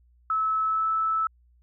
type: tone with pitch glide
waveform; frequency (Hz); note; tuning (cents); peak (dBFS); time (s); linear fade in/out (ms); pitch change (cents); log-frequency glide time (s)
sine; 1300 to 1310.6; E6 to E6; -24 to -10; -22; 0.3-1.27; 2; +14; 0.65-0.88
effects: added 60 Hz sine -57 dBFS peak until 1.62 s